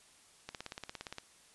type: click train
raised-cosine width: 0.2 ms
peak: -24 dBFS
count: 13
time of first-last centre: 0.49-1.184 s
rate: 17.3 Hz
effects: white hiss -62 dBFS RMS until 1.54 s + resampled to 24000 Hz